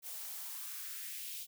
blue noise with high-pass filter sweep, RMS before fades -44 dBFS, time 0.02-1.47 s, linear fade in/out 50 ms, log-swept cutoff 470 to 3300 Hz, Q 2.1, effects none

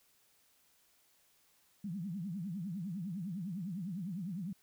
sine tone with vibrato, 183.4 Hz, F#3, 15 cents flat, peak -37 dBFS, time 1.84-4.53 s, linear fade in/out 5 ms, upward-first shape triangle, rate 9.9 Hz, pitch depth 290 cents each way, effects white hiss -70 dBFS RMS until 4.62 s

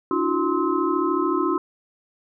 sine tone cluster, 290.9 / 329.5 / 363.4 / 1046 / 1289 Hz, D4 / E4 / F#4 / C6 / E6, -16 / -1 / -31 / -1 / -39 cents, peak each -26 / -25 / -24 / -26 / -28 dBFS, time 0.11-1.58 s, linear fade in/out 2 ms, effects none

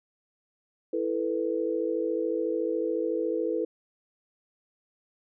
sine chord, E suspended fourth, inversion none, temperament equal, 329.6 / 440 / 493.9 Hz, E4 / A4 / B4, 0 / 0 / 0 cents, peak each -30 / -30 / -30 dBFS, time 0.93-3.65 s, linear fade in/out 5 ms, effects none

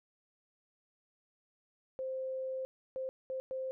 sine tone bursts at uneven times, 523.3 Hz, C5, in tune, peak -35 dBFS, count 4, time 1.99-2.65 / 2.96-3.09 / 3.3-3.4 / 3.51-3.71 s, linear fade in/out 0 ms, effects none

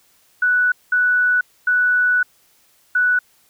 sine tone bursts at uneven times, 1480 Hz, F#6, in tune, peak -13 dBFS, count 4, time 0.42-0.72 / 0.92-1.41 / 1.67-2.23 / 2.95-3.19 s, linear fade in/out 5 ms, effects white hiss -57 dBFS RMS until 3.49 s

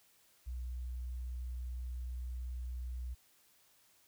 sine tone, 61.74 Hz, B1, in tune, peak -38 dBFS, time 0.46-3.15 s, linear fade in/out 20 ms, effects white hiss -68 dBFS RMS until 4.07 s

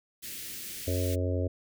white band-stop noise, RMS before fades -40 dBFS, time 0.22-1.16 s, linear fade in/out 20 ms, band 430 to 1800 Hz, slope 24 dB/octave
harmonic tone, 90.4 Hz, F#2, 40 cents flat, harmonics 1 / 3 / 4 / 5 / 6 / 7, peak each -28 / -35 / -38 / -37 / -36 / -40 dBFS, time 0.87-1.48 s, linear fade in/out 10 ms
effects none

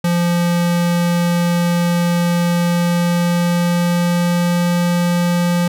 square tone with pitch glide, 173.2 to 174.51 Hz, F3 to F3, -14 to -1 cents, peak -14 dBFS, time 0.04-5.68 s, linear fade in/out 5 ms, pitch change +13 cents, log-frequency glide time 2.57-4.73 s, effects none

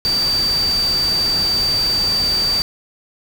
sine tone in noise, 4641 Hz, D8, 21 cents flat, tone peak -15 dBFS, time 0.05-2.62 s, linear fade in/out 0 ms, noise pink, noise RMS -27 dBFS, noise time 0.05-2.62 s, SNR +9 dB, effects none

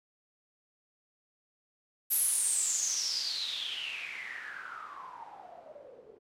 blue noise with low-pass filter sweep, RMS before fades -35 dBFS, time 2.1-6.19 s, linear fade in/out 20 ms, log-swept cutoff 12000 to 410 Hz, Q 9.9, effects none

